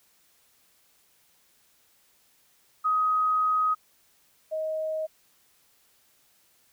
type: tone pair in turn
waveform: sine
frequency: 1258 / 629 Hz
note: D#6 / D#5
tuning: +19 / +19 cents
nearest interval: octave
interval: 1200 cents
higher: first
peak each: -21 / -27 dBFS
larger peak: first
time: 2.84-3.75 / 4.51-5.07 s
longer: first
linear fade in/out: 20 ms
effects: white hiss -64 dBFS RMS until 6.72 s